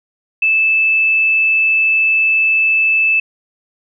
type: tone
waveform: sine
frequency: 2627 Hz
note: E7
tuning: 7 cents flat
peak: -10 dBFS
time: 0.42-3.2 s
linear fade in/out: 5 ms
effects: none